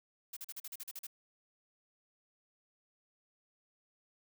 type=noise bursts; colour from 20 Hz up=blue; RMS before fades=-44 dBFS; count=10; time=0.33-1.069 s; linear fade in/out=5 ms; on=37 ms; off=41 ms; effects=none